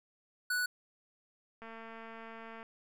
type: tone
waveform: square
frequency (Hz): 1478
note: F#6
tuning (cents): -2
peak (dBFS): -31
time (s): 0.5-0.66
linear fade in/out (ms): 5
type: click train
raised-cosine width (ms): 0.5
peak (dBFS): -34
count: 229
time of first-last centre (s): 1.62-2.629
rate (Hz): 226
effects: none